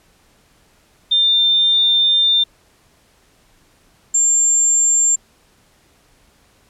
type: tone pair in turn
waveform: sine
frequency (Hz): 3601 / 7345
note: A7 / A#8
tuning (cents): +39 / -27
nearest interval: octave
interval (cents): 1234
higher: second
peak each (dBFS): -11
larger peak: neither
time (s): 1.11-2.44 / 4.14-5.16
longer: first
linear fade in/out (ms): 10
effects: pink hiss -55 dBFS RMS until 6.69 s + low-pass 12000 Hz 12 dB/octave